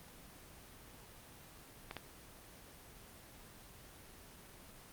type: clicks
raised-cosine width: 0.3 ms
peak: -25 dBFS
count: 2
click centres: 1.911 / 1.967 s
effects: pink hiss -56 dBFS RMS until 4.92 s + Opus 24 kbps